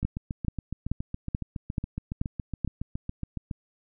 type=two click trains; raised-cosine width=5 ms; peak=-14 / -19 dBFS; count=7 / 26; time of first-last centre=0.05-2.647 / 0.03-3.512 s; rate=2.31 / 7.18 Hz; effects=none